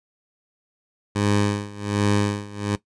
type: tone with tremolo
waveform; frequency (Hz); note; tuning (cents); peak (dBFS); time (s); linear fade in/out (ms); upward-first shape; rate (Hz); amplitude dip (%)
15% pulse; 102.6; G#2; -21; -11; 1.15-2.76; 10; sine; 1.3; 90
effects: noise-tail reverb RT60 0.1 s tail -17 dB re dry + resampled to 22050 Hz